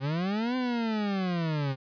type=linear two-way sweep; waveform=40% pulse; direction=up then down; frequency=130 to 257.6 to 130 Hz; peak=-26 dBFS; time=0-1.76 s; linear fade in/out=50 ms; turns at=0.56 s; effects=resampled to 11025 Hz